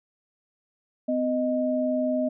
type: tone pair together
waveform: sine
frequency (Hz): 254.4 / 621.7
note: C4 / D#5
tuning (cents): -48 / -2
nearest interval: octave + minor third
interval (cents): 1546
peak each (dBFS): -25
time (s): 1.08-2.29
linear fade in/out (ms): 10
effects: none